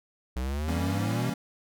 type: exponential sweep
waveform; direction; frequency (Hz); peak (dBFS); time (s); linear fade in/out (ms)
square; up; 61.1 to 130.2; -29; 0.36-1.3; 5
type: chord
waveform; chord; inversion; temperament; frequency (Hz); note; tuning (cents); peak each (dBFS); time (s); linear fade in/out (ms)
square; E diminished seventh; none; equal; 164.81 / 196 / 233.1 / 277.2; E3 / G3 / Bb3 / Db4; 0 / 0 / 0 / 0; -36; 0.68-1.34; 5
effects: none